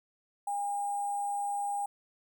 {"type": "tone with sample-and-hold", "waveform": "sine", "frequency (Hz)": 810, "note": "G#5", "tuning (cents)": -43, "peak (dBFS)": -30, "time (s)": [0.47, 1.86], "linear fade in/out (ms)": 5, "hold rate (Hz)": 8820, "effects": []}